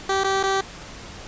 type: tone with dropouts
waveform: 15% pulse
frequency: 388 Hz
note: G4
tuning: 18 cents flat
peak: -13 dBFS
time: 0.09-0.61 s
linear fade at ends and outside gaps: 5 ms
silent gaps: 0.237-0.243 / 0.43-0.435 s
effects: pink hiss -39 dBFS RMS until 1.27 s + resampled to 16000 Hz